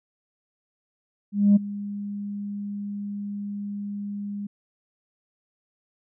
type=tone with ADSR envelope; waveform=sine; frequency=203.3 Hz; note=G#3; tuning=37 cents flat; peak=-10 dBFS; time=1.32-4.47 s; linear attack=240 ms; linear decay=16 ms; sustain=-19 dB; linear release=7 ms; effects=tanh soft clip ceiling -10 dBFS